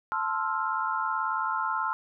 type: chord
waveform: sine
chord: F major seventh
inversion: first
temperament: equal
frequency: 880 / 1046.5 / 1318.5 / 1396.9 Hz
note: A5 / C6 / E6 / F6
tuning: 0 / 0 / 0 / 0 cents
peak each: -32 / -31 / -32 / -32 dBFS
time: 0.12-1.93 s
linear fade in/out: 0 ms
effects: none